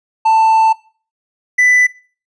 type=tone pair in turn; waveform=triangle; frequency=887 / 1991.2 Hz; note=A5 / B6; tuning=+14 / +14 cents; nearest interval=octave + major second; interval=1400 cents; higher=second; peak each=-6 dBFS; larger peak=neither; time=0.25-0.73 / 1.58-1.87 s; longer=first; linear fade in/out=10 ms; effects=noise-tail reverb RT60 0.4 s tail -20 dB re dry + resampled to 22050 Hz